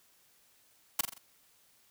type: noise with echo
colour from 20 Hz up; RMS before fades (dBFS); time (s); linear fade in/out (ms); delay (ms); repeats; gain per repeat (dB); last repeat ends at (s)
white; -27; 0.99-1.01; 5; 43; 4; -6; 1.182
effects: white hiss -66 dBFS RMS until 1.9 s